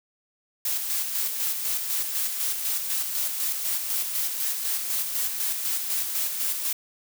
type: noise with tremolo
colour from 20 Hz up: blue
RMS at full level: -26 dBFS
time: 0.65-6.73 s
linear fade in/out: 5 ms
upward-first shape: square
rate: 4 Hz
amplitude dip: 40%
effects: none